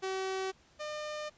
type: tone pair in turn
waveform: sawtooth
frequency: 380.6 / 604.2 Hz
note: F#4 / D5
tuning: +49 / +49 cents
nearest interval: minor sixth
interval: 800 cents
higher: second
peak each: -29 / -33 dBFS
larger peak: first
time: 0.02-0.52 / 0.79-1.3 s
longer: second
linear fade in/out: 20 ms
effects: pink hiss -64 dBFS RMS until 1.37 s + resampled to 16000 Hz